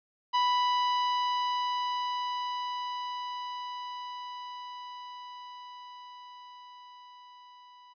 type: tone with level ramp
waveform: 45% pulse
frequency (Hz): 987.8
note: B5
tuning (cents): 0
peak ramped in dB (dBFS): -23 to -52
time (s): 0.33-7.94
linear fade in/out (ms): 20
effects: resampled to 11025 Hz